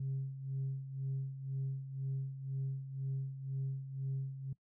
sine tone with tremolo, 134.8 Hz, C#3, 48 cents flat, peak -32 dBFS, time 0-4.53 s, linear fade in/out 5 ms, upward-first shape sine, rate 2 Hz, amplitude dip 70%, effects noise-tail reverb RT60 0.1 s tail -20 dB re dry + tanh soft clip ceiling -31 dBFS

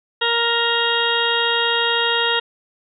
harmonic tone, 467.9 Hz, A#4, 6 cents sharp, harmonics 1 / 2 / 3 / 4 / 6 / 7 / 8, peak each -24 / -24 / -24 / -24 / -24 / -24 / -24 dBFS, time 0.21-2.4 s, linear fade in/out 10 ms, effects none

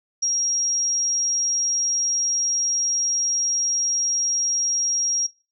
sine tone, 5630 Hz, F8, 13 cents sharp, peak -19 dBFS, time 0.22-5.27 s, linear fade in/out 10 ms, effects noise-tail reverb RT60 0.3 s tail -17 dB re dry

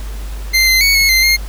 25% pulse tone with pitch steps, 2084 / 2068 / 2225 / 2183 / 2078 / 2126 Hz, C7 / C7 / C#7 / C#7 / C7 / C7, -7 / -21 / +6 / -27 / -12 / +27 cents, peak -5 dBFS, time 0.53-1.37 s, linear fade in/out 20 ms, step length 140 ms, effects added 50 Hz sine -22 dBFS peak until 1.48 s + pink hiss -36 dBFS RMS until 1.48 s

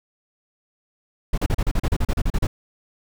brown noise bursts, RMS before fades -19 dBFS, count 14, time 1.33-2.47 s, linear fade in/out 5 ms, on 48 ms, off 36 ms, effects none

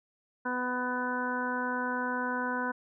harmonic tone, 249.5 Hz, B3, 18 cents sharp, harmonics 1 / 2 / 3 / 4 / 5 / 6 / 7, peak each -35 / -38 / -42 / -34 / -46 / -34 / -46 dBFS, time 0.45-2.72 s, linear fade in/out 10 ms, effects none

